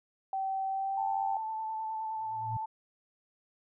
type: tone with pitch glide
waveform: sine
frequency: 771 to 785.4 Hz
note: G5 to G5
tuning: -29 to +3 cents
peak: -30 dBFS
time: 0.33-1.37 s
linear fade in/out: 2 ms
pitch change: +32 cents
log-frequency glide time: 0.67-1.08 s
type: tone with vibrato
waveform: sine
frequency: 880 Hz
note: A5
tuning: in tune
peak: -33 dBFS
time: 0.97-2.66 s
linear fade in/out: 10 ms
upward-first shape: square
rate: 9.7 Hz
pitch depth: 14 cents each way
type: tone with exponential growth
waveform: sine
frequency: 113.5 Hz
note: A#2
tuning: 46 cents flat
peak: -31 dBFS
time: 2.16-2.57 s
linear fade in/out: 5 ms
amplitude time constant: 88 ms
effects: none